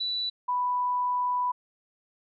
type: tone pair in turn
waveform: sine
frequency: 3958 / 989.5 Hz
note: B7 / B5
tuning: +3 / +3 cents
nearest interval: 2 octaves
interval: 2400 cents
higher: first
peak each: -27 / -24 dBFS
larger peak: second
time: 0-0.3 / 0.48-1.52 s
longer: second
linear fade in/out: 10 ms
effects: none